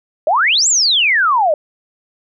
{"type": "exponential two-way sweep", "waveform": "sine", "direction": "up then down", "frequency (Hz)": [576, 7850, 576], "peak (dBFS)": -10, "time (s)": [0.27, 1.54], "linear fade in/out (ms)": 2, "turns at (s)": 0.68, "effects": []}